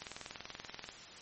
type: click train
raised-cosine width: 0.2 ms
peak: -25 dBFS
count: 19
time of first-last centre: 0.02-0.89 s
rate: 20.7 Hz
effects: white hiss -51 dBFS RMS until 1.21 s + MP3 32 kbps